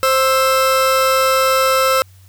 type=tone pair together; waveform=40% pulse; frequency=526.3 / 1318.5 Hz; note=C5 / E6; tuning=+10 / 0 cents; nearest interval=octave + major third; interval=1590 cents; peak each=-14 dBFS; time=0.03-2.02 s; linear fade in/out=0 ms; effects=added 94 Hz sine -42 dBFS peak until 2.28 s + white hiss -53 dBFS RMS until 2.28 s